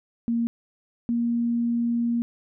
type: tone pair in turn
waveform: sine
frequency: 233.1 / 235.5 Hz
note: A#3 / A#3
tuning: 0 / +18 cents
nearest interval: unison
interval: 18 cents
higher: second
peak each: -21 dBFS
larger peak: neither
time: 0.28-0.47 / 1.09-2.22 s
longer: second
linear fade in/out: 0 ms
effects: none